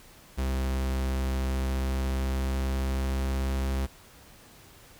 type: tone with pitch glide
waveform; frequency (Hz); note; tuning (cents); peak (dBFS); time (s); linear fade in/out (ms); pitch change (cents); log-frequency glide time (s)
45% pulse; 65.7 to 66.46; C2 to C2; +8 to +28; -26; 0.37-3.87; 20; +20; 1.48-3.71
effects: pink hiss -53 dBFS RMS until 4.99 s